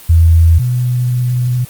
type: tone pair in turn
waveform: sine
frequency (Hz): 82.7 / 124.01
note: E2 / B2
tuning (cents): +6 / +8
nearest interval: perfect fifth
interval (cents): 702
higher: second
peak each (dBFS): -4 / -11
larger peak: first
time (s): 0.09-0.59 / 0.59-1.65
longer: second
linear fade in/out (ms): 10
effects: white hiss -36 dBFS RMS until 1.69 s + Opus 32 kbps

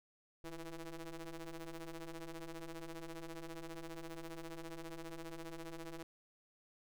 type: ring-modulated tone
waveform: sawtooth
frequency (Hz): 163.6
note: E3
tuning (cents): -13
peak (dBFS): -38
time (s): 0.44-6.03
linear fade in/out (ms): 2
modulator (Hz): 171
effects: none

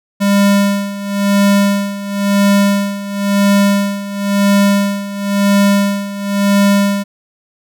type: tone with tremolo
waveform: square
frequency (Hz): 200.4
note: G3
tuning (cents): +38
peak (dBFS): -8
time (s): 0.2-7.04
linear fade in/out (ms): 20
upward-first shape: sine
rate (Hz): 0.97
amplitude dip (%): 80
effects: none

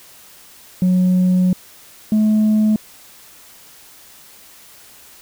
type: tone pair in turn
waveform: sine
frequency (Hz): 182.9 / 214.8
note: F#3 / A3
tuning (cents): -20 / -41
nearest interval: minor third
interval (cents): 279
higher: second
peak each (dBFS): -9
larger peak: neither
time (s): 0.82-1.53 / 2.12-2.76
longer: first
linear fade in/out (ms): 2
effects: tanh soft clip ceiling -10 dBFS + white hiss -44 dBFS RMS until 5.21 s

